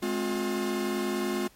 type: tone cluster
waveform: 45% pulse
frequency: 211.3 / 261.9 / 356.6 Hz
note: G#3 / C4 / F4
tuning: +30 / +2 / +36 cents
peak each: -32 / -34 / -30 dBFS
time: 0.02-1.48 s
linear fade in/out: 10 ms
effects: pink hiss -58 dBFS RMS until 1.55 s + MP3 64 kbps